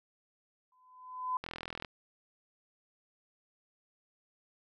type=tone with exponential growth; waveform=sine; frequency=1012 Hz; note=B5; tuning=42 cents sharp; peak=-28 dBFS; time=0.72-1.37 s; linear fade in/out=2 ms; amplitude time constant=140 ms
type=click train; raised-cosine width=0.3 ms; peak=-23 dBFS; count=18; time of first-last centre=1.44-1.848 s; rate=41.7 Hz
effects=none